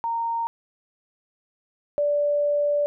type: tone pair in turn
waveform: sine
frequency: 924 / 583.2 Hz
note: A#5 / D5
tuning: -16 / -12 cents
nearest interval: minor sixth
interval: 796 cents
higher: first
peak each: -23 / -19 dBFS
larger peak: second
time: 0.04-0.47 / 1.98-2.86 s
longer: second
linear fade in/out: 0 ms
effects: none